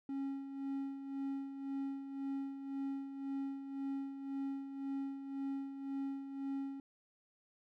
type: tone with tremolo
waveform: triangle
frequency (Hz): 273.9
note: C#4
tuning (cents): -21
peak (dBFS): -34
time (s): 0.09-6.8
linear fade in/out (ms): 2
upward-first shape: sine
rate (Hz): 1.9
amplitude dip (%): 60
effects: none